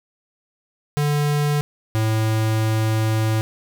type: tone pair in turn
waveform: square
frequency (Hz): 146.83 / 110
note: D3 / A2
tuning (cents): 0 / 0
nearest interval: perfect fourth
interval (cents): 500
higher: first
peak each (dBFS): -18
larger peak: neither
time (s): 0.97-1.61 / 1.95-3.41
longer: second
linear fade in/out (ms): 0
effects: none